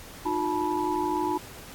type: tone cluster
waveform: sine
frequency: 308 / 359.7 / 866 / 977 Hz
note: D#4 / F#4 / A5 / B5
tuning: -17 / -49 / -28 / -19 cents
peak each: -30 dBFS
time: 0.25-1.38 s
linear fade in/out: 10 ms
effects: pink hiss -45 dBFS RMS until 1.74 s + AAC 64 kbps